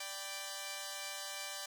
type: chord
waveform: 5% pulse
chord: G major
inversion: second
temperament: equal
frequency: 587.3 / 784 / 987.8 Hz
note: D5 / G5 / B5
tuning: 0 / 0 / 0 cents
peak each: -33 / -33 / -38 dBFS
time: 0-1.66 s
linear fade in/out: 5 ms
effects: none